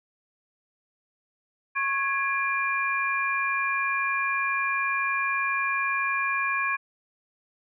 sine tone cluster, 1095 / 1663 / 2393 Hz, C#6 / G#6 / D7, -22 / +2 / +32 cents, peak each -28 dBFS, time 1.75-6.77 s, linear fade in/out 20 ms, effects none

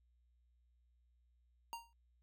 square tone with exponential decay, 931 Hz, A#5, 2 cents flat, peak -40 dBFS, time 1.73-1.93 s, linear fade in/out 0 ms, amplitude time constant 43 ms, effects added 60 Hz sine -70 dBFS peak until 2.22 s

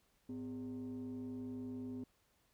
sine tone with frequency modulation, 254 Hz, B3, 49 cents sharp, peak -40 dBFS, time 0.29-2.04 s, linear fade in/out 5 ms, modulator 152 Hz, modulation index 0.58, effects tanh soft clip ceiling -39 dBFS + pink hiss -75 dBFS RMS until 2.53 s

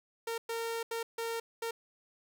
sawtooth tone bursts at uneven times, 459.1 Hz, A#4, 26 cents flat, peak -30 dBFS, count 5, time 0.27-0.38 / 0.49-0.83 / 0.91-1.03 / 1.18-1.4 / 1.62-1.71 s, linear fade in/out 5 ms, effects none

